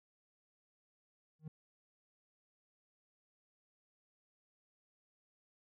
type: tone with exponential growth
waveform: triangle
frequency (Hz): 155.56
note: D#3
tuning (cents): 0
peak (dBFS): -37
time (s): 1.39-1.48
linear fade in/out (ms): 5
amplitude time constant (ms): 19
effects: none